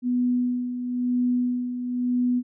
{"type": "tone with tremolo", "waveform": "sine", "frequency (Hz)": 247, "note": "B3", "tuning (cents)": 0, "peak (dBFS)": -19, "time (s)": [0.02, 2.43], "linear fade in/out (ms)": 50, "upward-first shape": "sine", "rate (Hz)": 1, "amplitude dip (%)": 60, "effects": []}